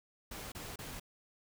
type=noise bursts; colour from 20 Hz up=pink; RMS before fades=-45 dBFS; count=3; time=0.31-0.998 s; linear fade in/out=5 ms; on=210 ms; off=29 ms; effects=none